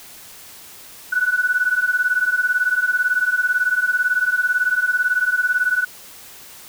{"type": "beating tone pair", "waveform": "sine", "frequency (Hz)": [1471, 1489], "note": ["F#6", "F#6"], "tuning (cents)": [-11, 11], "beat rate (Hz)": 18, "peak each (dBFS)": [-20, -18], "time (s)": [1.12, 5.85], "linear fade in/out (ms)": 10, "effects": ["white hiss -41 dBFS RMS until 6.68 s"]}